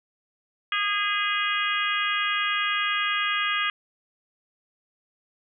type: harmonic tone with a mistuned harmonic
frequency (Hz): 410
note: G#4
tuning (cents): -22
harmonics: 3 / 4 / 5 / 6 / 7 / 8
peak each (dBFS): -28 / -29 / -30 / -31 / -31 / -32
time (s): 0.72-3.7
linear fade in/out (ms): 2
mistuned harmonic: 6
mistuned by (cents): +18
effects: none